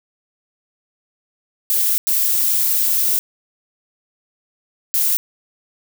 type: noise bursts at uneven times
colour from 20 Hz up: violet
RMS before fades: -17 dBFS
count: 3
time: 1.7-1.98 / 2.07-3.19 / 4.94-5.17 s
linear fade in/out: 0 ms
effects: none